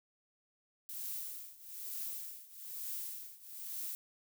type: noise with tremolo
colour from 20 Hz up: violet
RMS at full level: -40 dBFS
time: 0.89-3.95 s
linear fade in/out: 0 ms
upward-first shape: triangle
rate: 1.1 Hz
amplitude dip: 90%
effects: none